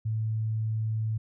sine tone, 110 Hz, A2, in tune, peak -26 dBFS, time 0.05-1.18 s, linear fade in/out 10 ms, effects none

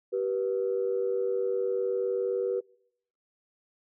sine tone pair together, 386.3 / 485.9 Hz, G4 / B4, -25 / -28 cents, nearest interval major third, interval 397 cents, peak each -28 dBFS, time 0.12-2.61 s, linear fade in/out 20 ms, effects noise-tail reverb RT60 0.8 s tail -26 dB re dry + tanh soft clip ceiling -18 dBFS

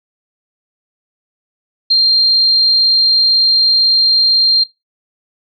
sine tone, 4186 Hz, C8, in tune, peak -7 dBFS, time 1.9-4.64 s, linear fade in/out 10 ms, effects noise-tail reverb RT60 0.2 s tail -18 dB re dry

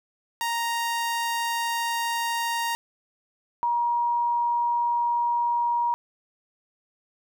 sawtooth / sine tone pair in turn, 932.3 / 950.8 Hz, A#5 / A#5, 0 / +34 cents, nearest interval unison, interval 34 cents, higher second, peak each -21 dBFS, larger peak neither, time 0.41-2.75 / 3.63-5.94 s, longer first, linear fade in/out 0 ms, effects none

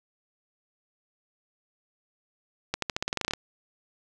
accelerating click train, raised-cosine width 0.2 ms, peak -10 dBFS, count 13, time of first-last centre 2.74-3.336 s, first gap 83 ms, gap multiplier 0.9, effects none

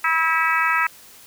harmonic tone, 324.1 Hz, E4, 29 cents flat, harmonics 3 / 4 / 5 / 6 / 7 / 8, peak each -25 / -21 / -24 / -23 / -27 / -27 dBFS, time 0.04-0.87 s, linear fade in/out 5 ms, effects white hiss -46 dBFS RMS until 1.26 s

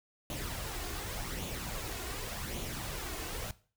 pink noise with flanger, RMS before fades -39 dBFS, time 0.3-3.51 s, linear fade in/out 2 ms, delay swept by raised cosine 0.29 to 2.79 ms, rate 0.87 Hz, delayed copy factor +0.5, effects noise-tail reverb RT60 0.4 s tail -18 dB re dry

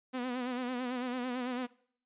sawtooth tone with vibrato, 250 Hz, B3, 21 cents sharp, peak -30 dBFS, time 0.13-1.67 s, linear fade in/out 20 ms, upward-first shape sine, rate 9 Hz, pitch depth 61 cents each way, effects noise-tail reverb RT60 0.6 s tail -22 dB re dry + resampled to 8000 Hz

